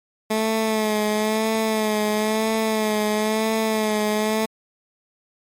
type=tone with vibrato; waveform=15% pulse; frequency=216.6 Hz; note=A3; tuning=27 cents flat; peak=-13 dBFS; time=0.3-4.46 s; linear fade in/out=10 ms; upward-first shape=sine; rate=1 Hz; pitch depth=39 cents each way; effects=MP3 64 kbps